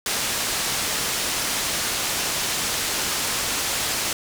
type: low-pass noise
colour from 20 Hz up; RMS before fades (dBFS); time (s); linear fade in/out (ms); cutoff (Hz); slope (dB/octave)
white; -25; 0.06-4.13; 2; 8400; 12
effects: none